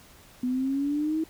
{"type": "exponential sweep", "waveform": "sine", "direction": "up", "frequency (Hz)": [246.9, 322.8], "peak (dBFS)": -24, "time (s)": [0.43, 1.24], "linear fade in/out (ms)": 5, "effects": ["pink hiss -53 dBFS RMS until 1.29 s"]}